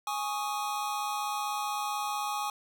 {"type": "chord", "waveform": "square", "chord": "Ab suspended fourth", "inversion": "none", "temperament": "equal", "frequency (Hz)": [830.6, 1108.7, 1244.5], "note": ["Ab5", "Db6", "Eb6"], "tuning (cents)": [0, 0, 0], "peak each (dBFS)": [-34, -37, -38], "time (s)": [0.07, 2.5], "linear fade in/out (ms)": 2, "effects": []}